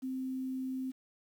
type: tone with quantisation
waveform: sine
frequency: 260.7 Hz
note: C4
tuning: 6 cents flat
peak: -34 dBFS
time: 0.02-0.92 s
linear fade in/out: 20 ms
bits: 10
effects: none